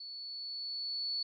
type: tone with level ramp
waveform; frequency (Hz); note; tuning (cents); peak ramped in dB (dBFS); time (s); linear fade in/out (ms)
sine; 4435; C#8; 0; -43 to -32; 0-1.23; 5
effects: none